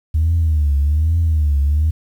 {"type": "tone with vibrato", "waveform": "sine", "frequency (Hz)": 76.6, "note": "D#2", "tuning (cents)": -27, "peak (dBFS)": -11, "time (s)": [0.14, 1.91], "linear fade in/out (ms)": 10, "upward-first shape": "triangle", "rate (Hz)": 1.2, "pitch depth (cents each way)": 170, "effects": ["tanh soft clip ceiling -9 dBFS", "8-bit"]}